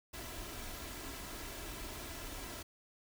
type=noise with comb filter; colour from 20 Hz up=pink; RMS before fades=-45 dBFS; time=0.13-2.63 s; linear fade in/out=10 ms; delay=3 ms; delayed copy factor=+0.5; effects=none